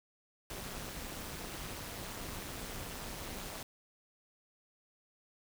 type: noise with amplitude modulation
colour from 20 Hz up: pink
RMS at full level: -40 dBFS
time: 0.5-3.63 s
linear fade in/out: 2 ms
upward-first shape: sine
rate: 209 Hz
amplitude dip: 75%
effects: none